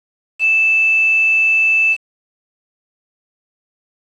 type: tone with quantisation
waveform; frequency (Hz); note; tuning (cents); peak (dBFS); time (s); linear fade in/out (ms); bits
sine; 2637; E7; 0; -10; 0.39-1.97; 50; 5
effects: low-pass 5000 Hz 12 dB/octave